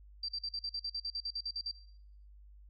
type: tone bursts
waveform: sine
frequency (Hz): 4699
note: D8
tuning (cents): 0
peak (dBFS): -34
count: 15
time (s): 0.23-1.714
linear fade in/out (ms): 5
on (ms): 56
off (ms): 46
effects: noise-tail reverb RT60 0.7 s tail -19 dB re dry + added 50 Hz sine -53 dBFS peak until 2.69 s